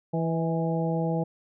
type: harmonic tone with a mistuned harmonic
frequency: 164.81 Hz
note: E3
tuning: in tune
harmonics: 1 / 2 / 3 / 4 / 5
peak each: -26 / -33 / -31 / -34 / -35 dBFS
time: 0.13-1.24 s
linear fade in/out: 10 ms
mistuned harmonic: 4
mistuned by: -30 cents
effects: none